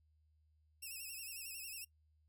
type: tone with vibrato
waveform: 5% pulse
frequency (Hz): 2644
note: E7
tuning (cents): +5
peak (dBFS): -37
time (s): 0.82-1.85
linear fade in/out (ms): 10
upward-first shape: sine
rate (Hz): 11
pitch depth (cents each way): 85
effects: noise-tail reverb RT60 0.1 s tail -21 dB re dry + added 77 Hz sine -70 dBFS peak until 2.28 s